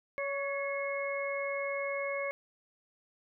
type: harmonic tone with a mistuned harmonic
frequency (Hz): 560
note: C#5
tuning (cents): +18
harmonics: 1 / 2 / 3 / 4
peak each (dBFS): -34 / -41 / -45 / -37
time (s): 0.18-2.31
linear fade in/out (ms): 0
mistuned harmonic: 4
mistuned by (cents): -51
effects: none